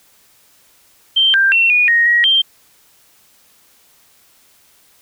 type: tone with pitch steps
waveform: sine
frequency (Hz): 3136 / 1582 / 2712 / 2455 / 1870 / 1900 / 3158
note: G7 / G6 / E7 / D#7 / A#6 / A#6 / G7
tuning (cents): 0 / +15 / +49 / -24 / +5 / +33 / +12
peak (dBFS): -9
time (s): 1.16-2.42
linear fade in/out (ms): 10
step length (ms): 180
effects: white hiss -52 dBFS RMS until 5.01 s